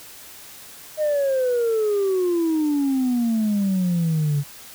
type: exponential sweep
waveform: sine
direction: down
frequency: 622.3 to 140 Hz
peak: -16 dBFS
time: 0.97-4.44 s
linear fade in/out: 50 ms
effects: tanh soft clip ceiling -16 dBFS + white hiss -42 dBFS RMS until 4.74 s